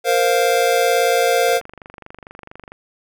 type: chord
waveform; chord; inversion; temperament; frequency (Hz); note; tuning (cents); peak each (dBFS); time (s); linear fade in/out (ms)
square; Bb suspended second; none; just; 466.2 / 524.4 / 699.2; Bb4 / C5 / F5; 0 / +4 / +2; -19; 0.04-1.61; 50
type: click train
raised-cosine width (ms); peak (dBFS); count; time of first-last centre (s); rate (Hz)
0.5; -22; 31; 1.49-2.72; 24.4
effects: none